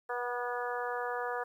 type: harmonic tone with a mistuned harmonic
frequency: 243.4 Hz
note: B3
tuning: 25 cents flat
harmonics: 2 / 3 / 4 / 5 / 6 / 7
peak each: -37 / -39 / -40 / -41 / -42 / -42 dBFS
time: 0.09-1.44 s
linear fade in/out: 10 ms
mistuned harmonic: 3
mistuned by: +15 cents
effects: 11-bit